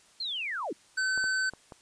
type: linear sweep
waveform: sine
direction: down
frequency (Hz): 4305 to 236.5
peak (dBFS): -31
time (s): 0.2-0.73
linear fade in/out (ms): 5
type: tone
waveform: square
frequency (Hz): 1527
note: G6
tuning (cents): -46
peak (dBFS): -27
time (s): 0.97-1.5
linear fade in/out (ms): 10
type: clicks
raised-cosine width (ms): 1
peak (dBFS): -29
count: 4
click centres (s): 1.177 / 1.241 / 1.536 / 1.722
effects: white hiss -60 dBFS RMS until 1.81 s + resampled to 22050 Hz